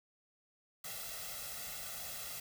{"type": "noise with comb filter", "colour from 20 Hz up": "white", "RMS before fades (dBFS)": -44, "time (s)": [0.84, 2.4], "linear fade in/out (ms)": 5, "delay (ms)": 1.5, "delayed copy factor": 0.85, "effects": []}